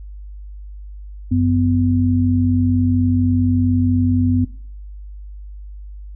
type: tone pair together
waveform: sine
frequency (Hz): 94.31 / 251.2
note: F#2 / B3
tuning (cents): +34 / +30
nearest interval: octave + perfect fourth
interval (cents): 1696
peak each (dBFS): -16 / -16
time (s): 1.31-4.45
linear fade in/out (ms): 10
effects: noise-tail reverb RT60 0.5 s tail -18 dB re dry + added 50 Hz sine -31 dBFS peak until 6.15 s